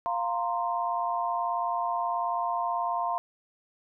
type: chord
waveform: sine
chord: F suspended fourth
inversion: none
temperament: equal with one note detuned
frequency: 698.5 / 928 / 1046.5 Hz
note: F5 / Bb5 / C6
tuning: 0 / -8 / 0 cents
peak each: -30 / -31 / -31 dBFS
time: 0.06-3.18 s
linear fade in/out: 0 ms
effects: none